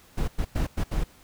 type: noise bursts at uneven times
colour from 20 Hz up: brown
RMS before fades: -25 dBFS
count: 5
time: 0.17-0.28 / 0.38-0.45 / 0.55-0.67 / 0.77-0.84 / 0.91-1.04 s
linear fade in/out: 10 ms
effects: pink hiss -55 dBFS RMS until 1.23 s